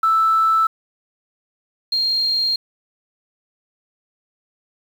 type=tone pair in turn; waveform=sine; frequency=1318.5 / 4214 Hz; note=E6 / C8; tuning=0 / +12 cents; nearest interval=octave + minor sixth; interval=2012 cents; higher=second; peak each=-12 / -16 dBFS; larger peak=first; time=0.03-0.67 / 1.92-2.56 s; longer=neither; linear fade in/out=5 ms; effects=tanh soft clip ceiling -8 dBFS + 7-bit